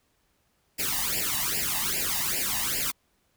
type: noise with flanger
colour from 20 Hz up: white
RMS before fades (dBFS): -28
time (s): 0.78-2.92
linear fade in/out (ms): 20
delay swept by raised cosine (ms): 0.4 to 1.08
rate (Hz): 2.5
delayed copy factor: +1
effects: pink hiss -70 dBFS RMS until 3.36 s